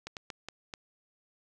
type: slowing click train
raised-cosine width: 0.2 ms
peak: -22 dBFS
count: 5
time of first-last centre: 0.07-0.738 s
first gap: 98 ms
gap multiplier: 1.37
effects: none